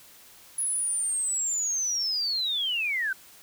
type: linear sweep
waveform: sine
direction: down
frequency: 10548 to 1486 Hz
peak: -25 dBFS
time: 0.58-3.13 s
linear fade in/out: 5 ms
effects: white hiss -52 dBFS RMS until 3.42 s